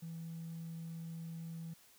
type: tone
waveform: triangle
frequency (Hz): 164.81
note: E3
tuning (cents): 0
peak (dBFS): -39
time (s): 0.02-1.74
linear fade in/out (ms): 10
effects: tanh soft clip ceiling -39 dBFS + white hiss -64 dBFS RMS until 1.98 s